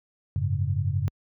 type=chord; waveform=sine; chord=F# suspended second; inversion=none; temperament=just; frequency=92.5 / 104.06 / 138.75 Hz; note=F#2 / G#2 / C#3; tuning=0 / +4 / +2 cents; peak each=-26 / -27 / -28 dBFS; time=0.36-1.08 s; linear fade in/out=0 ms; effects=high-pass 60 Hz 12 dB/octave